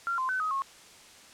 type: tone with pitch steps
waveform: sine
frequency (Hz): 1380 / 1039 / 1517 / 1261 / 1087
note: F6 / C6 / F#6 / D#6 / C#6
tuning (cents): -21 / -12 / +43 / +23 / -34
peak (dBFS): -27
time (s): 0.07-0.62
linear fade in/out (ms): 0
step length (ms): 110
effects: white hiss -52 dBFS RMS until 1.33 s + low-pass 8000 Hz 12 dB/octave